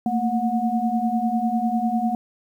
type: tone cluster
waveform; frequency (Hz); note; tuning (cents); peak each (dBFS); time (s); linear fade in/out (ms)
sine; 222.8 / 232.8 / 730; A3 / A#3 / F#5; +22 / -2 / -24; -24; 0.06-2.15; 2
effects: 9-bit